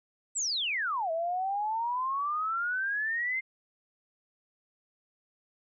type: exponential two-way sweep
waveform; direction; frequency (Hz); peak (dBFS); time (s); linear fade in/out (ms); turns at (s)
sine; down then up; 8120 to 641 to 2111; -28; 0.35-3.41; 20; 1.11
effects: none